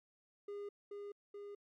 triangle tone with echo, 407.3 Hz, G#4, 34 cents flat, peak -40 dBFS, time 0.48-0.69 s, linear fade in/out 5 ms, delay 430 ms, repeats 2, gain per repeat -2 dB, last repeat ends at 1.55 s, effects MP3 96 kbps

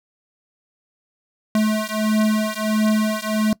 square beating tone pair, 214.8 / 216.3 Hz, A3 / A3, -41 / -29 cents, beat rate 1.5 Hz, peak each -21 dBFS, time 1.55-3.53 s, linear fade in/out 2 ms, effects noise-tail reverb RT60 0.1 s tail -21 dB re dry

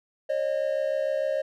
triangle tone pair together, 544 / 610.6 Hz, C#5 / D#5, -33 / -33 cents, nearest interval major second, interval 200 cents, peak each -25 dBFS, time 0.29-1.42 s, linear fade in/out 10 ms, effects none

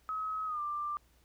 sine tone with pitch glide, 1277 to 1184.6 Hz, D#6 to D6, +45 to +15 cents, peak -33 dBFS, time 0.09-0.97 s, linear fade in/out 0 ms, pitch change -130 cents, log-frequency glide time 0.46-0.61 s, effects added 60 Hz sine -65 dBFS peak until 1.24 s + pink hiss -69 dBFS RMS until 1.24 s

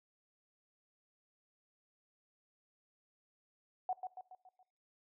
sine tone with echo, 740 Hz, F#5, in tune, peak -32 dBFS, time 3.89-3.93 s, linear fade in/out 2 ms, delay 140 ms, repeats 5, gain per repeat -6 dB, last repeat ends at 4.63 s, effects noise-tail reverb RT60 0.5 s tail -21 dB re dry

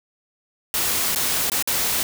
white noise with dropouts, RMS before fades -22 dBFS, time 0.74-2.03 s, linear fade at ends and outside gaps 1 ms, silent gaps 1.149-1.159 / 1.499-1.518 / 1.625-1.674 s, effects none

